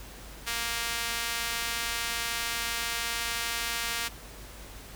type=tone with high-pass filter; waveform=sawtooth; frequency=233.1 Hz; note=A#3; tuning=in tune; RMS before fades=-32 dBFS; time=0.46-4.09 s; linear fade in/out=20 ms; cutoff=1800 Hz; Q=0.72; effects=added 50 Hz sine -47 dBFS peak until 4.95 s + pink hiss -47 dBFS RMS until 4.95 s